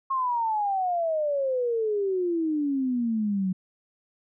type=exponential sweep; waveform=sine; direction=down; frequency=1085 to 182.4 Hz; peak=-23 dBFS; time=0.1-3.53 s; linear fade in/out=10 ms; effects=none